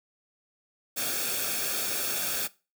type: noise with comb filter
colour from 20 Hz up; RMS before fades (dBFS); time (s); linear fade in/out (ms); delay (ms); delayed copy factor
white; -30; 0.96-2.48; 20; 1; -0.65
effects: noise-tail reverb RT60 0.3 s tail -20 dB re dry